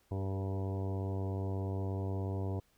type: harmonic tone with a mistuned harmonic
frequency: 96.8 Hz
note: G2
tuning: 21 cents flat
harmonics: 1 / 2 / 3 / 4 / 5 / 6 / 7 / 8 / 9 / 10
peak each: -34 / -44 / -44 / -44 / -47 / -51 / -49 / -56 / -54 / -54 dBFS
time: 0.11-2.6 s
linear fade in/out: 5 ms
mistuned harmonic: 5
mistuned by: -20 cents
effects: pink hiss -71 dBFS RMS until 2.77 s